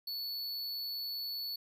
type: tone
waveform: square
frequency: 4435 Hz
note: C#8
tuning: in tune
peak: -37 dBFS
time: 0.07-1.56 s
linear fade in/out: 5 ms
effects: none